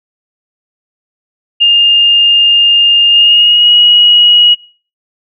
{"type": "tone with pitch glide", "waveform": "sine", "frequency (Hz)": [2818, 2901], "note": ["F7", "F#7"], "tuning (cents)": [15, -35], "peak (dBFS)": -3, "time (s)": [1.6, 4.55], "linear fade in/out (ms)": 20, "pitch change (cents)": 50, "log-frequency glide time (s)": [3.09, 3.71], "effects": ["noise-tail reverb RT60 0.4 s tail -21 dB re dry"]}